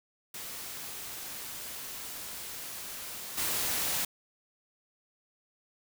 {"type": "noise with level steps", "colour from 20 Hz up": "white", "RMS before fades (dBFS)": [-41, -31], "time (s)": [0.34, 4.05], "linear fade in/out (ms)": 5, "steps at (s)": 3.37, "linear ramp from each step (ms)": 10, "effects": []}